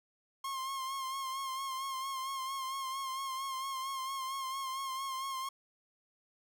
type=tone with vibrato; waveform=45% pulse; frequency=1069 Hz; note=C6; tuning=37 cents sharp; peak=-36 dBFS; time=0.44-5.49 s; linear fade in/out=5 ms; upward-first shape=sine; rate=4.4 Hz; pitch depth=40 cents each way; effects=none